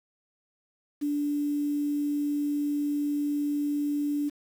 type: tone with quantisation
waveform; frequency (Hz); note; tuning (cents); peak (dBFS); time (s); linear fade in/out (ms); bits
sine; 291.3; D4; -14; -25; 1.01-4.3; 20; 8
effects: none